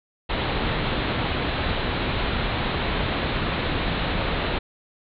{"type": "low-pass noise", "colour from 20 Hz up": "pink", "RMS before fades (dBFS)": -25, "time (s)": [0.29, 4.59], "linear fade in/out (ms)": 10, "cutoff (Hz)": 4100, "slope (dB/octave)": 96, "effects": []}